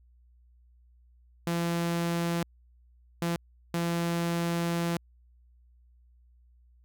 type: tone bursts at uneven times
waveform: sawtooth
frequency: 170 Hz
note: F3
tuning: 46 cents flat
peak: -23 dBFS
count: 3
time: 1.47-2.43 / 3.22-3.36 / 3.74-4.97 s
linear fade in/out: 2 ms
effects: added 60 Hz sine -57 dBFS peak until 6.84 s